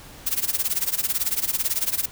blue noise with tremolo, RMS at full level -21 dBFS, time 0.26-2.06 s, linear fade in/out 10 ms, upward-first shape sine, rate 18 Hz, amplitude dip 90%, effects pink hiss -44 dBFS RMS until 2.11 s

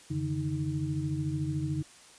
sine tone cluster, 89.2 / 142.3 / 155.9 / 313.3 Hz, F2 / C#3 / D#3 / D#4, +37 / +46 / +4 / +12 cents, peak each -39 / -31 / -37 / -35 dBFS, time 0.1-1.83 s, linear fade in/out 10 ms, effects white hiss -54 dBFS RMS until 2.18 s + resampled to 22050 Hz

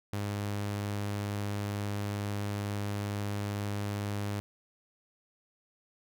sawtooth tone, 102.2 Hz, G#2, 27 cents flat, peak -28 dBFS, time 0.13-4.4 s, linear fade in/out 0 ms, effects none

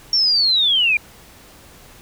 sine linear sweep, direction down, 5530 to 2349 Hz, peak -13 dBFS, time 0.13-0.97 s, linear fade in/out 2 ms, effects pink hiss -45 dBFS RMS until 2.01 s

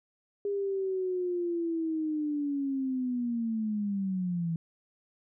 sine linear sweep, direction down, 406.4 to 162.7 Hz, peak -28 dBFS, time 0.45-4.56 s, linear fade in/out 2 ms, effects none

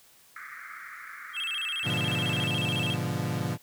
pink band-pass noise, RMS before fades -43 dBFS, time 0.36-2.46 s, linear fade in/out 2 ms, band 1200 to 2200 Hz, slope 96 dB/octave
triangle tone with vibrato, 2923 Hz, F#7, 22 cents flat, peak -28 dBFS, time 1.33-2.97 s, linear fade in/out 50 ms, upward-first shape square, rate 14 Hz, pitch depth 170 cents each way
35% pulse chord, G# diminished seventh, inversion none, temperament equal, 103.83 / 123.47 / 146.83 / 174.61 Hz, G#2 / B2 / D3 / F3, 0 / 0 / 0 / 0 cents, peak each -33 / -31 / -32 / -32 dBFS, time 1.83-3.58 s, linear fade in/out 50 ms
effects white hiss -58 dBFS RMS until 3.62 s

